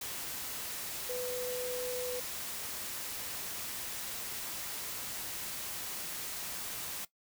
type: tone in noise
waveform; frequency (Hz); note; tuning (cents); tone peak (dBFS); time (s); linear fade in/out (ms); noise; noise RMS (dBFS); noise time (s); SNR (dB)
sine; 497.9; B4; +14; -35; 1.09-2.2; 5; white; -40; 0.01-7.05; +2
effects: noise-tail reverb RT60 0.1 s tail -17 dB re dry